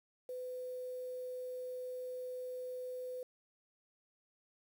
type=tone with quantisation; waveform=sine; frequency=503 Hz; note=B4; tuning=32 cents sharp; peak=-40 dBFS; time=0.29-3.23 s; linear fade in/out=2 ms; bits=10; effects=none